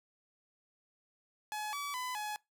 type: tone with pitch steps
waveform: sawtooth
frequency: 848 / 1145 / 1005 / 844 Hz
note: G#5 / D6 / B5 / G#5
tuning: +36 / -44 / +30 / +28 cents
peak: -33 dBFS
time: 1.52-2.36 s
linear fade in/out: 0 ms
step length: 210 ms
effects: noise-tail reverb RT60 0.2 s tail -23 dB re dry